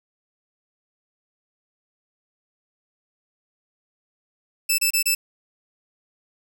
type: tone bursts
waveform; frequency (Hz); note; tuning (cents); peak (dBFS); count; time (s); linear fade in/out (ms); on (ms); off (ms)
10% pulse; 2637; E7; 0; -9; 4; 4.69-5.15; 10; 94; 28
effects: none